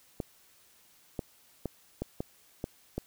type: clicks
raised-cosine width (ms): 2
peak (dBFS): -19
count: 7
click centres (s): 0.202 / 1.192 / 1.657 / 2.02 / 2.205 / 2.641 / 2.98
effects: white hiss -62 dBFS RMS until 3.06 s